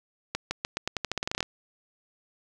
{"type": "accelerating click train", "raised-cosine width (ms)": 0.2, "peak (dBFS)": -11, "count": 16, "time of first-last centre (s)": [0.35, 1.428], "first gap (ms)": 160, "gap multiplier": 0.87, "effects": []}